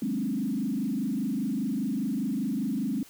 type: tone with frequency modulation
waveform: sine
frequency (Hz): 237.3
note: A#3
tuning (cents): +31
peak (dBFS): -26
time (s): 0.02-3.03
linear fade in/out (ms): 2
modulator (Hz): 25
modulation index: 2
effects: white hiss -53 dBFS RMS until 3.09 s